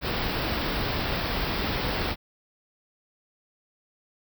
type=band-stop noise; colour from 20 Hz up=pink; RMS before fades=-28 dBFS; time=0.01-2.16 s; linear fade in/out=50 ms; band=5300 to 15000 Hz; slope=96 dB/octave; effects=none